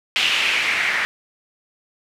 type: noise with low-pass filter sweep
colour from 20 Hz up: blue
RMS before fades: -20 dBFS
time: 0.16-1.05 s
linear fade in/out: 0 ms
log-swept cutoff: 2900 to 1900 Hz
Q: 3.4
effects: none